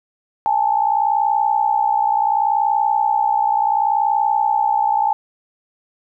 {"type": "tone pair together", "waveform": "sine", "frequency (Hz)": [819.3, 880], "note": ["G#5", "A5"], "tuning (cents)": [-24, 0], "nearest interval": "minor second", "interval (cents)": 124, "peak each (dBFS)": -17, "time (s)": [0.46, 5.13], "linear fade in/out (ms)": 0, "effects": []}